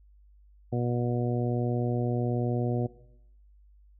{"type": "harmonic tone", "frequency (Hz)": 121.1, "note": "B2", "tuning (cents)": -34, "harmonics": [1, 2, 3, 4, 5, 6], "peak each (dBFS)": [-28, -32, -34, -36, -39, -39], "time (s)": [0.72, 2.87], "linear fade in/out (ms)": 10, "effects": ["noise-tail reverb RT60 0.8 s tail -18 dB re dry", "added 50 Hz sine -54 dBFS peak until 3.99 s"]}